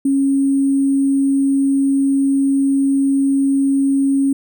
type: tone with sample-and-hold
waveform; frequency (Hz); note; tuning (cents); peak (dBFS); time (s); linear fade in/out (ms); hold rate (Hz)
sine; 274.2; C#4; -19; -12; 0.05-4.33; 5; 8820
effects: none